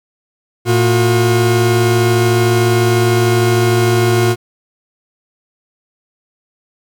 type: tone pair together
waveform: 40% pulse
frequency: 113.39 / 360 Hz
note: A#2 / F#4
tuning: -47 / -47 cents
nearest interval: octave + minor sixth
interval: 2000 cents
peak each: -12 dBFS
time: 0.65-4.36 s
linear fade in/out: 50 ms
effects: none